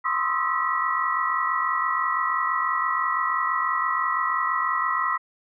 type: tone cluster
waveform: sine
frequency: 1030 / 1076 / 1245 / 1314 / 1937 Hz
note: C6 / C6 / D#6 / E6 / B6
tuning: -28 / +48 / +1 / -6 / -34 cents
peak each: -28 dBFS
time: 0.04-5.18 s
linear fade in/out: 20 ms
effects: none